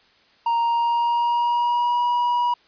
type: tone with pitch glide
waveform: triangle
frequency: 932.3 to 966.3 Hz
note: A#5 to B5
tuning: 0 to -38 cents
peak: -16 dBFS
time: 0.46-2.54 s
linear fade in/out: 5 ms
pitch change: +62 cents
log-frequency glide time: 0.57-2.02 s
effects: white hiss -57 dBFS RMS until 2.67 s + resampled to 11025 Hz